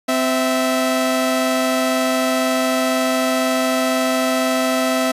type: tone pair together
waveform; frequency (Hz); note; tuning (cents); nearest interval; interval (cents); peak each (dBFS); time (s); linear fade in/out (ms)
sawtooth; 258 / 656; C4 / E5; -24 / -9; octave + major third; 1615; -15; 0.08-5.12; 10
effects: resampled to 32000 Hz